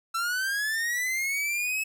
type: linear sweep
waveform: 45% pulse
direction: up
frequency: 1330 to 2600 Hz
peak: -26 dBFS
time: 0.14-1.84 s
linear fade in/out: 10 ms
effects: none

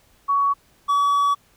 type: tone pair in turn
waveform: sine / triangle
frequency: 1123 / 1138 Hz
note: C#6 / C#6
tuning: +22 / +45 cents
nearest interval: unison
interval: 23 cents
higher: second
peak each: -16 / -14 dBFS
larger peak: second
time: 0.28-0.54 / 0.88-1.35 s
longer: second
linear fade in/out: 20 ms
effects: pink hiss -58 dBFS RMS until 1.56 s

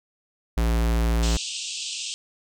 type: tone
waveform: square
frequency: 57.1 Hz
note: A#1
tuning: 35 cents flat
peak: -20 dBFS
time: 0.57-1.37 s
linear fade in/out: 5 ms
type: band-pass noise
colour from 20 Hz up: pink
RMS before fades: -32 dBFS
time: 1.23-2.14 s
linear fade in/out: 0 ms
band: 2600 to 8400 Hz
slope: 96 dB/octave
effects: none

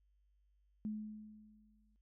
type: tone with exponential decay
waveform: sine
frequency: 213.8 Hz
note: A3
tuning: 49 cents flat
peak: -36 dBFS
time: 0.85-1.96 s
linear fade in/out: 0 ms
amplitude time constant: 240 ms
effects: added 50 Hz sine -70 dBFS peak until 2.01 s

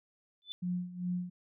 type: tone with exponential growth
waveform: sine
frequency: 3508 Hz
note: A7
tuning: 6 cents flat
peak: -34 dBFS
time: 0.42-0.52 s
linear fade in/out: 0 ms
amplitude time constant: 21 ms
type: tone with tremolo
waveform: sine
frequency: 178.9 Hz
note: F3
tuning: 42 cents sharp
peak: -30 dBFS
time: 0.62-1.3 s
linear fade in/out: 10 ms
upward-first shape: sine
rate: 2.5 Hz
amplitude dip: 80%
effects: none

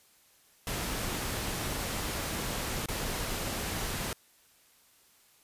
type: noise with dropouts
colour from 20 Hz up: pink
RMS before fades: -34 dBFS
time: 0.67-4.13 s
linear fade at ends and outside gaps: 1 ms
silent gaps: 2.859-2.885 s
effects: white hiss -63 dBFS RMS until 5.43 s + resampled to 32000 Hz

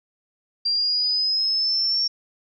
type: linear sweep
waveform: sine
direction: up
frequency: 4724 to 5500 Hz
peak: -19 dBFS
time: 0.65-2.08 s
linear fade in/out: 10 ms
effects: none

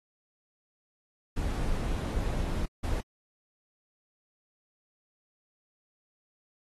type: noise bursts at uneven times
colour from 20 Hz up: brown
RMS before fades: -30 dBFS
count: 2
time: 1.36-2.66 / 2.83-3.01 s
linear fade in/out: 10 ms
effects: AAC 32 kbps

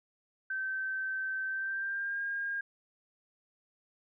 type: tone with pitch glide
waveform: sine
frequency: 1546 to 1616.3 Hz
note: G6 to G#6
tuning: -24 to -47 cents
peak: -32 dBFS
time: 0.5-2.61 s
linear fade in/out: 5 ms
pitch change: +77 cents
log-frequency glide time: 1.46-2.21 s
effects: none

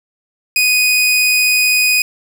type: tone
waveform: sawtooth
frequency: 2489 Hz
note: D#7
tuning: in tune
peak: -7 dBFS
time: 0.56-2.02 s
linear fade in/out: 2 ms
effects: none

